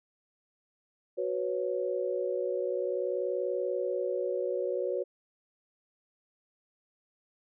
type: chord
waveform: sine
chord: F# suspended fourth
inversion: none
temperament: equal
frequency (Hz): 370 / 493.9 / 554.4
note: F#4 / B4 / C#5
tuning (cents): 0 / 0 / 0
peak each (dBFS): -33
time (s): 1.17-5.04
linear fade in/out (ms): 20
effects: none